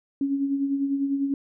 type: tone with tremolo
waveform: sine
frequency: 277.2 Hz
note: C#4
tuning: in tune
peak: -20 dBFS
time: 0.21-1.34 s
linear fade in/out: 2 ms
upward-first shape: sine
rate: 10 Hz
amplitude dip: 50%
effects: none